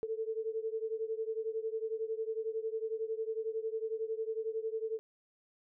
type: beating tone pair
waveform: sine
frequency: 440 / 451 Hz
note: A4 / A4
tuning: 0 / +43 cents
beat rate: 11 Hz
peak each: -36 / -38 dBFS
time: 0.03-4.99 s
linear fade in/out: 0 ms
effects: none